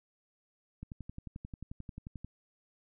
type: click train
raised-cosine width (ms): 5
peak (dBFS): -30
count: 17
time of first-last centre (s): 0.83-2.246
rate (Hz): 11.3
effects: none